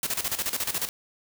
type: noise with tremolo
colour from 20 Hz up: white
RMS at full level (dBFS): -27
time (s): 0.03-0.89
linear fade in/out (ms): 2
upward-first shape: square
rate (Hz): 14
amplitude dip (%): 75
effects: none